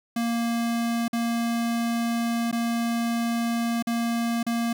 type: tone with dropouts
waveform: square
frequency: 233.1 Hz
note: A#3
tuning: in tune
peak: -24 dBFS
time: 0.16-4.73 s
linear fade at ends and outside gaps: 5 ms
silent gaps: 1.081-1.13 / 2.514-2.526 / 3.825-3.87 / 4.43-4.465 s
effects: none